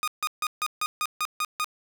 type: tone bursts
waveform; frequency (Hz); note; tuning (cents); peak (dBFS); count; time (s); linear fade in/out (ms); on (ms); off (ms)
sawtooth; 1232; D#6; -17; -21; 9; 0.03-1.644; 0; 46; 150
effects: none